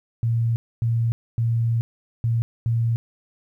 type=tone bursts at uneven times; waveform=sine; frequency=115.7 Hz; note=A#2; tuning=13 cents flat; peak=-18 dBFS; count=5; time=0.23-0.56 / 0.82-1.12 / 1.38-1.81 / 2.24-2.42 / 2.66-2.96 s; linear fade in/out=0 ms; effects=10-bit